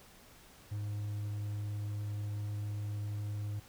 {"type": "tone", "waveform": "triangle", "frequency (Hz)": 103.83, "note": "G#2", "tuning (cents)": 0, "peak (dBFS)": -33, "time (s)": [0.71, 3.6], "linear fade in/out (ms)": 10, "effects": ["pink hiss -58 dBFS RMS until 3.68 s"]}